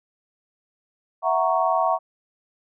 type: chord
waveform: sine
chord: F# dominant seventh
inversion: third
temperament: equal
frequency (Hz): 659.3 / 740 / 932.3 / 1108.7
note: E5 / F#5 / A#5 / C#6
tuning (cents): 0 / 0 / 0 / 0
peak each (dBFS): -23 / -23 / -25 / -24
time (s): 1.22-1.99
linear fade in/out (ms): 50
effects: none